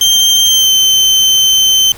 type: tone with pitch glide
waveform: 30% pulse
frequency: 3153 to 3092 Hz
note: G7 to G7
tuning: +9 to -24 cents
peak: -4 dBFS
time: 0.01-1.92 s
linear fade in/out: 2 ms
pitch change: -33 cents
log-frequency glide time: 0.46-0.72 s
effects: pink hiss -34 dBFS RMS until 1.97 s